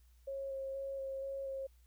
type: tone with vibrato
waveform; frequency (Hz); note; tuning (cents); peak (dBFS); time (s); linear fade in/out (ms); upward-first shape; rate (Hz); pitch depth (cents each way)
sine; 542; C#5; -39; -38; 0.27-1.67; 10; square; 2.1; 12
effects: added 60 Hz sine -61 dBFS peak until 1.86 s + white hiss -75 dBFS RMS until 1.86 s